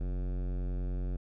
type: tone with hard clipping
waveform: sine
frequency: 45.34 Hz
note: F#1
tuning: 34 cents flat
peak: -33 dBFS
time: 0-1.17 s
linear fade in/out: 10 ms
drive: 17 dB
effects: none